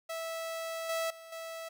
sawtooth tone with level steps, 655 Hz, E5, 11 cents flat, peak -32 / -27 / -44 / -36 dBFS, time 0.09-1.69 s, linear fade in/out 10 ms, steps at 0.89 / 1.1 / 1.32 s, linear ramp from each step 5 ms, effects 11-bit

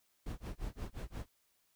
brown noise with tremolo, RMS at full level -39 dBFS, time 0.26-1.28 s, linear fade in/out 5 ms, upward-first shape sine, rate 5.7 Hz, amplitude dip 100%, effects white hiss -75 dBFS RMS until 1.75 s

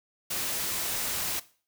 white noise, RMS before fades -31 dBFS, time 0.3-1.4 s, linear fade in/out 10 ms, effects noise-tail reverb RT60 0.4 s tail -17 dB re dry

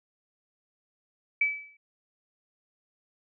sine tone with exponential decay, 2300 Hz, D7, 37 cents flat, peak -19 dBFS, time 1.41-1.77 s, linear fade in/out 5 ms, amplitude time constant 77 ms, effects none

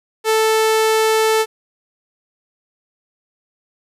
sawtooth tone, 440 Hz, A4, in tune, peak -9 dBFS, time 0.24-1.46 s, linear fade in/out 50 ms, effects resampled to 32000 Hz + 8-bit

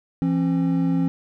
triangle tone pair together, 169.4 / 268.9 Hz, E3 / C4, +48 / +47 cents, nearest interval minor sixth, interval 799 cents, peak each -19 dBFS, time 0.22-1.08 s, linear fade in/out 0 ms, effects none

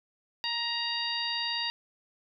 harmonic tone, 939 Hz, A#5, 12 cents sharp, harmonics 1 / 2 / 3 / 4 / 5, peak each -38 / -37 / -35 / -35 / -34 dBFS, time 0.44-1.7 s, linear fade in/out 0 ms, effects none

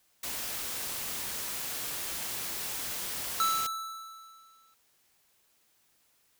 white noise, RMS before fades -36 dBFS, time 0.23-3.67 s, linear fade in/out 5 ms
square tone with exponential decay, 1318.5 Hz, E6, in tune, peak -24 dBFS, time 3.4-4.74 s, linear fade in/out 1 ms, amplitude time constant 290 ms
effects white hiss -69 dBFS RMS until 6.39 s

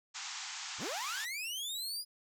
white band-pass noise, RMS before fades -43 dBFS, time 0.14-1.26 s, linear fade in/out 20 ms, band 760 to 7500 Hz, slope 96 dB/octave
sawtooth linear sweep, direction up, 52.4 to 4978 Hz, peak -34 dBFS, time 0.78-2.05 s, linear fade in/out 50 ms
effects none

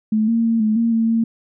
sine tone with pitch steps, 216.6 / 229.6 / 228.1 / 215.8 / 230.8 / 226 / 227.7 Hz, A3 / A#3 / A#3 / A3 / A#3 / A3 / A#3, -27 / -26 / -37 / -33 / -17 / +47 / -40 cents, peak -14 dBFS, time 0.12-1.24 s, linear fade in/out 5 ms, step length 160 ms, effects none

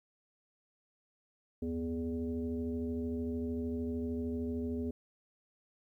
sine tone with frequency modulation, 246.9 Hz, B3, in tune, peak -33 dBFS, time 1.62-4.91 s, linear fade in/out 5 ms, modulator 169 Hz, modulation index 0.99, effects 12-bit

